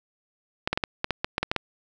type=clicks; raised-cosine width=0.3 ms; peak=-8 dBFS; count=11; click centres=0.675 / 0.73 / 0.775 / 0.838 / 1.044 / 1.107 / 1.245 / 1.381 / 1.43 / 1.515 / 1.563 s; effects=none